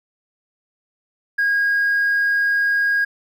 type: tone with hard clipping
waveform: triangle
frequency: 1635 Hz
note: G#6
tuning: 28 cents flat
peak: -15 dBFS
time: 1.38-3.05 s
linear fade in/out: 10 ms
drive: 2 dB
effects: none